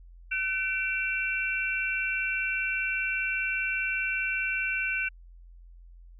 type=tone cluster; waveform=sine; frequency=1515 / 2335 / 2710 Hz; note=F#6 / D7 / E7; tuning=+40 / -11 / +47 cents; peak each=-31 dBFS; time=0.31-5.09 s; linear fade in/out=10 ms; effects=added 43 Hz sine -47 dBFS peak until 6.19 s